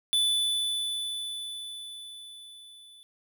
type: tone with level ramp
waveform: square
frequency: 3486 Hz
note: A7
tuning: 17 cents flat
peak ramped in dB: -22 to -51 dBFS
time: 0.13-3.03 s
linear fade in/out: 0 ms
effects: none